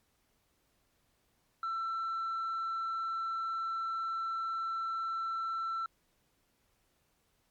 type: tone with tanh clipping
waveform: sine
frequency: 1339 Hz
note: E6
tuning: 27 cents sharp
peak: -33 dBFS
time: 1.63-5.86 s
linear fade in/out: 2 ms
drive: 1 dB
effects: pink hiss -74 dBFS RMS until 7.5 s + MP3 96 kbps